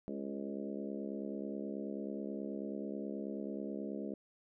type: harmonic tone with a mistuned harmonic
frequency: 69.3 Hz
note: C#2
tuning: in tune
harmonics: 3 / 4 / 5 / 6 / 7 / 8 / 9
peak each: -42 / -44 / -46 / -48 / -49 / -50 / -51 dBFS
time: 0.08-4.14 s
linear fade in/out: 0 ms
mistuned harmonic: 6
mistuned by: -25 cents
effects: none